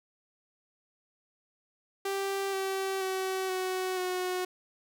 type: tone with pitch steps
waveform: sawtooth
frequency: 392 / 385.3 / 378.6 / 372.1 / 365.7 Hz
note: G4 / G4 / F#4 / F#4 / F#4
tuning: 0 / -30 / +40 / +10 / -20 cents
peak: -26 dBFS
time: 2.05-4.45 s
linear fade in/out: 5 ms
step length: 480 ms
effects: none